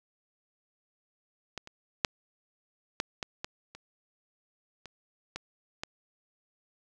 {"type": "clicks", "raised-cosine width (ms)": 0.2, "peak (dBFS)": [-19, -28, -6, -11, -16, -17, -28, -27, -19, -17], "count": 10, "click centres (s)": [1.577, 1.674, 2.048, 3.001, 3.228, 3.445, 3.75, 4.857, 5.36, 5.835], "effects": []}